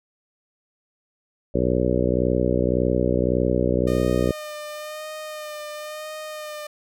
harmonic tone, 61.8 Hz, B1, 2 cents sharp, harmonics 1 / 2 / 3 / 4 / 5 / 6 / 7 / 8 / 9, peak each -27 / -27 / -27 / -27 / -27 / -27 / -27 / -27 / -27 dBFS, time 1.54-4.32 s, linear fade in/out 10 ms
sawtooth tone with vibrato, 609 Hz, D#5, 37 cents flat, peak -28 dBFS, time 3.87-6.67 s, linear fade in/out 5 ms, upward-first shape sine, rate 0.98 Hz, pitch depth 25 cents each way
effects none

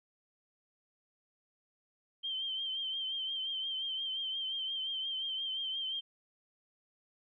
sine tone with vibrato, 3136 Hz, G7, in tune, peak -34 dBFS, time 2.23-6.01 s, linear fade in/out 20 ms, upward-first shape triangle, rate 5.7 Hz, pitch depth 55 cents each way, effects none

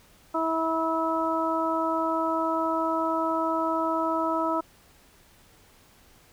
harmonic tone, 324.6 Hz, E4, 27 cents flat, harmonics 1 / 2 / 3 / 4, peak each -29 / -29 / -29 / -29 dBFS, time 0.34-4.61 s, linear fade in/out 10 ms, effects pink hiss -57 dBFS RMS until 6.32 s

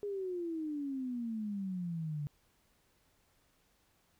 sine exponential sweep, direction down, 415.3 to 143.2 Hz, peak -35 dBFS, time 0.03-2.27 s, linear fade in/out 0 ms, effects pink hiss -72 dBFS RMS until 4.19 s

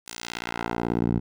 10% pulse tone with band-pass filter sweep, 58.27 Hz, A#1, in tune, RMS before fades -28 dBFS, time 0.06-1.2 s, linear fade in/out 20 ms, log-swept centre 9100 to 150 Hz, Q 0.76, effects none

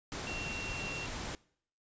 sine tone in noise, 2735 Hz, F7, 37 cents flat, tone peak -39 dBFS, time 0.27-1.06 s, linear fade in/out 0 ms, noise pink, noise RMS -40 dBFS, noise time 0.12-1.35 s, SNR -2 dB, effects noise-tail reverb RT60 0.6 s tail -23 dB re dry + resampled to 16000 Hz

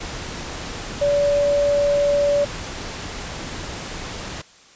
sine tone in noise, 575 Hz, D5, 37 cents flat, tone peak -15 dBFS, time 1.01-2.45 s, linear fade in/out 10 ms, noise pink, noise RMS -31 dBFS, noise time 0-4.42 s, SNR +13 dB, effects white hiss -49 dBFS RMS until 4.75 s + resampled to 16000 Hz

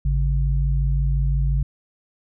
sine tone pair together, 52.8 / 138.59 Hz, G#1 / C#3, +29 / 0 cents, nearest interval octave + perfect fourth, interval 1671 cents, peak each -18 / -23 dBFS, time 0.05-1.63 s, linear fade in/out 5 ms, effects none

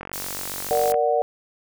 click train, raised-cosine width 0.5 ms, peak -18 dBFS, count 45, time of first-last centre 0.01-0.942 s, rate 47.2 Hz
white high-pass noise, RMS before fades -32 dBFS, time 0.13-0.92 s, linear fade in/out 0 ms, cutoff 3600 Hz, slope 12 dB/octave
sine chord, Bb augmented, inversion none, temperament equal, 466.2 / 587.3 / 740 Hz, Bb4 / D5 / F#5, 0 / 0 / 0 cents, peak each -22 dBFS, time 0.71-1.22 s, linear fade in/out 0 ms
effects none

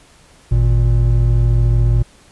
triangle tone pair together, 52.3 / 117.4 Hz, G#1 / A#2, +13 / +13 cents, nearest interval octave + major second, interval 1400 cents, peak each -11 dBFS, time 0.51-2.03 s, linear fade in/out 10 ms, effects pink hiss -48 dBFS RMS until 2.31 s + resampled to 24000 Hz

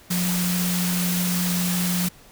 sine tone in noise, 178.6 Hz, F3, 39 cents sharp, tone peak -22 dBFS, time 0.1-2.09 s, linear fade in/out 10 ms, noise white, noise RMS -27 dBFS, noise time 0.1-2.09 s, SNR +2 dB, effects pink hiss -50 dBFS RMS until 2.31 s

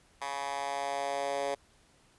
10% pulse tone with high-pass filter sweep, 140 Hz, C#3, 18 cents sharp, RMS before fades -34 dBFS, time 0.21-1.55 s, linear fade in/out 10 ms, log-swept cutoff 1000 to 520 Hz, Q 2.3, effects pink hiss -64 dBFS RMS until 2.18 s + resampled to 24000 Hz

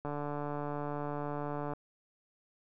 click train, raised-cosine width 1 ms, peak -24 dBFS, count 247, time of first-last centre 0.05-1.735 s, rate 146 Hz, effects none

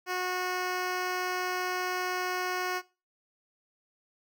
10% pulse tone with notch filter, 364.9 Hz, F#4, 24 cents flat, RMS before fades -32 dBFS, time 0.06-2.82 s, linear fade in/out 50 ms, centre 10000 Hz, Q 1.3, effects noise-tail reverb RT60 0.3 s tail -20 dB re dry

